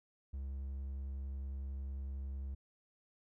triangle tone with vibrato, 67.8 Hz, C#2, 38 cents flat, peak -37 dBFS, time 0.33-2.55 s, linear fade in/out 10 ms, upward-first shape triangle, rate 11 Hz, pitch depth 12 cents each way, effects none

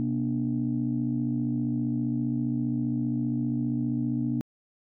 sine tone cluster, 127.9 / 238.7 / 293.8 Hz, C3 / A#3 / D4, -39 / +41 / +1 cents, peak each -30 / -27 / -30 dBFS, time 0-4.41 s, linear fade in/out 0 ms, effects tanh soft clip ceiling -17 dBFS

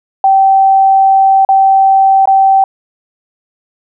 sine tone with dropouts, 775 Hz, G5, 20 cents flat, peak -4 dBFS, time 0.24-2.64 s, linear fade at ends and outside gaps 2 ms, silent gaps 1.45-1.489 / 2.256-2.274 s, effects none

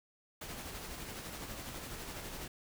pink noise with tremolo, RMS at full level -43 dBFS, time 0.41-2.48 s, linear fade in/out 5 ms, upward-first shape sine, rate 12 Hz, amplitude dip 35%, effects none

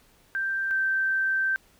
sine tone pair in turn, 1572 / 1558.4 Hz, G6 / G6, +4 / -11 cents, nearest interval unison, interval 15 cents, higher first, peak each -25 / -22 dBFS, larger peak second, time 0.35-0.71 / 0.71-1.56 s, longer second, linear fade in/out 0 ms, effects pink hiss -60 dBFS RMS until 1.79 s

